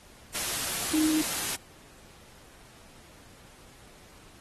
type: tone in noise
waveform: sine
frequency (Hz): 311.1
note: D#4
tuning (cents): 0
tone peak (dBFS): -23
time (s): 0.93-1.22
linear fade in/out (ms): 10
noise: white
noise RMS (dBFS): -31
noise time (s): 0.34-1.56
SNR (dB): +5
effects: pink hiss -54 dBFS RMS until 4.4 s + AAC 32 kbps